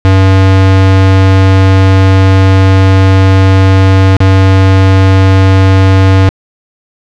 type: tone with dropouts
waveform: square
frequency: 95.5 Hz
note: G2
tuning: 45 cents flat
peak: -3 dBFS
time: 0.05-6.29 s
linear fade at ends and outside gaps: 0 ms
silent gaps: 4.167-4.204 s
effects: low-pass 4000 Hz 12 dB/octave + 7-bit